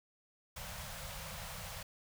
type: band-stop noise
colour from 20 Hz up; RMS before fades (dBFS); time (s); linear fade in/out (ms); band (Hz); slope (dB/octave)
pink; -45; 0.56-1.83; 5; 200 to 490; 96
effects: none